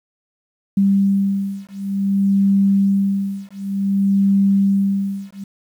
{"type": "beating tone pair", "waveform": "sine", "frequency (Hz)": [196.8, 197.35], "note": ["G3", "G3"], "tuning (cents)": [7, 12], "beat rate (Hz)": 0.55, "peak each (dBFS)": -17, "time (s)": [0.77, 5.44], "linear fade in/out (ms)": 5, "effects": ["8-bit"]}